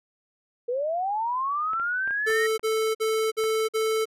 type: linear sweep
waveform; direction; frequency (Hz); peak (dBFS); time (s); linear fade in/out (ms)
sine; up; 466.2 to 1900; -24; 0.68-2.47; 10
type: clicks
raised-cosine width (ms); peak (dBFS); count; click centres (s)
0.5; -26; 7; 1.734 / 1.798 / 2.076 / 2.108 / 2.302 / 2.595 / 3.439
type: tone bursts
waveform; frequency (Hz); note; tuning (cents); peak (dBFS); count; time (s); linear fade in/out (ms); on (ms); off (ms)
square; 440; A4; 0; -23; 5; 2.26-4.056; 20; 320; 49
effects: resampled to 32000 Hz